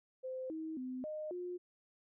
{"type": "tone with pitch steps", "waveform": "sine", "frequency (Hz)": [517, 318.1, 255.6, 614, 357.1], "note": ["C5", "D#4", "C4", "D#5", "F4"], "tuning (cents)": [-21, 38, -40, -23, 39], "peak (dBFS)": -39, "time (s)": [0.23, 1.58], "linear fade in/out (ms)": 20, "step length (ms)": 270, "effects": []}